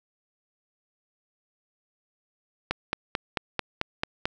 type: click train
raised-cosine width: 0.3 ms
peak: -9 dBFS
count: 8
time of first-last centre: 2.71-4.255 s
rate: 4.53 Hz
effects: none